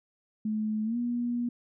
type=tone with pitch glide; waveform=sine; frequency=215.4 to 240.4 Hz; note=A3 to B3; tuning=-37 to -46 cents; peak=-27 dBFS; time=0.45-1.49 s; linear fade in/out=5 ms; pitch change=+191 cents; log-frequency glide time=0.84-0.97 s; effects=none